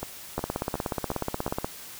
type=two click trains; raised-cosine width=1 ms; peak=-13 / -17 dBFS; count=22 / 5; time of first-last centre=0.38-1.645 / 0.03-1.479 s; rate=16.6 / 2.76 Hz; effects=white hiss -43 dBFS RMS until 1.99 s